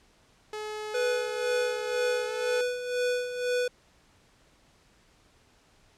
sawtooth tone with pitch glide, 426.6 to 434.1 Hz, G#4 to A4, +46 to -23 cents, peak -30 dBFS, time 0.53-2.61 s, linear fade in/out 2 ms, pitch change +31 cents, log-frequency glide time 2.26-2.31 s
square tone with tremolo, 493.9 Hz, B4, in tune, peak -25 dBFS, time 0.94-3.68 s, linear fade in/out 5 ms, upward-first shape sine, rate 2 Hz, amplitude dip 65%
effects pink hiss -62 dBFS RMS until 5.97 s + low-pass 8000 Hz 12 dB/octave

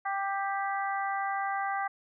harmonic tone, 393.8 Hz, G4, 8 cents sharp, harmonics 2 / 3 / 4 / 5, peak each -31 / -35 / -37 / -39 dBFS, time 0.05-1.88 s, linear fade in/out 10 ms, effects none

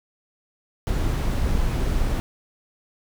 brown noise, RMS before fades -22 dBFS, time 0.87-2.2 s, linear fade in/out 0 ms, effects none

